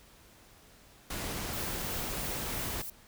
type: noise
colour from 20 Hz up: pink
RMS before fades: -37 dBFS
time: 1.1-2.82 s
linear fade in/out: 5 ms
type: noise with tremolo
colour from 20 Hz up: violet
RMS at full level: -39 dBFS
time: 1.53-2.9 s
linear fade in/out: 2 ms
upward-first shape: triangle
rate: 3 Hz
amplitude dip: 35%
effects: pink hiss -58 dBFS RMS until 3.07 s